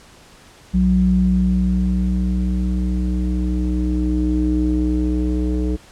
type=tone with low-pass filter sweep; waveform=square; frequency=61.74 Hz; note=B1; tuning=in tune; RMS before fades=-18 dBFS; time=0.73-5.77 s; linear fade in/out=20 ms; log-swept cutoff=180 to 370 Hz; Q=6.1; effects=pink hiss -46 dBFS RMS until 5.91 s + low-pass 9000 Hz 12 dB/octave